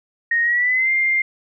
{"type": "tone with pitch glide", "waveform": "sine", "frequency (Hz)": [1864.7, 2105], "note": ["A#6", "C7"], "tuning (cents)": [0, 10], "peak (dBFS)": -15, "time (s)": [0.31, 1.22], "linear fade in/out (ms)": 5, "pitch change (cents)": 210, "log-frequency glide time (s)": [0.42, 0.91], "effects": []}